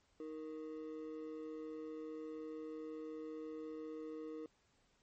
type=ring-modulated tone; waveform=triangle; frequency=390.3 Hz; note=G4; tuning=8 cents flat; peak=-39 dBFS; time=0.2-4.46 s; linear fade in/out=2 ms; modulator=77.2 Hz; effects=pink hiss -75 dBFS RMS until 5.02 s + MP3 32 kbps